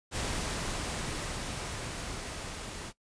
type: noise with level ramp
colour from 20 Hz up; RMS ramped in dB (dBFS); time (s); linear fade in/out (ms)
pink; -33 to -41; 0.11-2.93; 50
effects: noise-tail reverb RT60 0.1 s tail -19 dB re dry + resampled to 22050 Hz